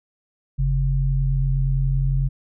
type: tone pair together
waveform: sine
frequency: 45.28 / 136.2 Hz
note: F#1 / C#3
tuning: -37 / -30 cents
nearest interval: octave + perfect fifth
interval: 1907 cents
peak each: -20 dBFS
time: 0.58-2.29 s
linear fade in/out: 20 ms
effects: none